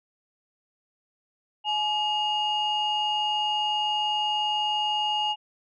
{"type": "tone pair together", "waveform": "sine", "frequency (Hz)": [846.4, 2855], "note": ["G#5", "F7"], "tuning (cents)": [33, 37], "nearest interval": "octave + major sixth", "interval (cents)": 2104, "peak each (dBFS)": -25, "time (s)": [1.64, 5.36], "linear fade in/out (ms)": 50, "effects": ["tanh soft clip ceiling -18 dBFS"]}